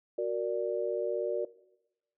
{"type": "chord", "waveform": "sine", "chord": "Gb augmented", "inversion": "none", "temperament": "equal", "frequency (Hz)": [370, 466.2, 587.3], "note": ["Gb4", "Bb4", "D5"], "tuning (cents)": [0, 0, 0], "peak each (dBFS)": -33, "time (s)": [0.18, 1.45], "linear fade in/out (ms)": 5, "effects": ["noise-tail reverb RT60 0.9 s tail -19 dB re dry"]}